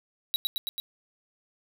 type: tone with echo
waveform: square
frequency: 3873 Hz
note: B7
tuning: 35 cents flat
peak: -24 dBFS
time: 0.34-0.36 s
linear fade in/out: 0 ms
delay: 110 ms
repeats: 4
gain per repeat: -2 dB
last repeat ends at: 0.8 s
effects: none

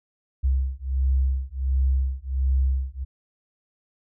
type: beating tone pair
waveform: sine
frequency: 65.41 / 66.81 Hz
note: C2 / C2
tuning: 0 / +37 cents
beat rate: 1.4 Hz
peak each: -23 dBFS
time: 0.43-3.05 s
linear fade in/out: 20 ms
effects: none

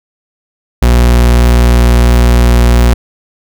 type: tone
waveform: 40% pulse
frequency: 59.9 Hz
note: A#1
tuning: 48 cents sharp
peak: -3 dBFS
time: 0.82-2.94 s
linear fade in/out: 5 ms
effects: none

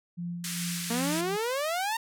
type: tone with tremolo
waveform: sine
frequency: 173.4 Hz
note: F3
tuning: 12 cents flat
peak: -31 dBFS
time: 0.17-1.37 s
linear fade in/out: 20 ms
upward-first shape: sine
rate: 2.5 Hz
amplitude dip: 50%
type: band-pass noise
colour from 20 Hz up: white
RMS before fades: -36 dBFS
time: 0.44-1.21 s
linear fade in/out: 2 ms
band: 1400 to 11000 Hz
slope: 24 dB/octave
type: exponential sweep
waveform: sawtooth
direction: up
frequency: 226.3 to 932.3 Hz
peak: -24 dBFS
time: 0.9-1.97 s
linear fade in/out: 5 ms
effects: none

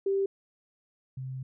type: tone pair in turn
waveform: sine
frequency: 391.8 / 130.75 Hz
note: G4 / C3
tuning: -1 / -1 cents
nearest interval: octave + perfect fifth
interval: 1900 cents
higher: first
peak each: -24 / -34 dBFS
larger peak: first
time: 0.06-0.26 / 1.17-1.43 s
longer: second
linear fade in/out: 5 ms
effects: none

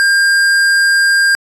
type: tone with hard clipping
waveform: sine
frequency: 1603 Hz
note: G6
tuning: 38 cents sharp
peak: -10 dBFS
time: 0-1.35 s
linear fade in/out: 0 ms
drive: 13 dB
effects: resampled to 32000 Hz

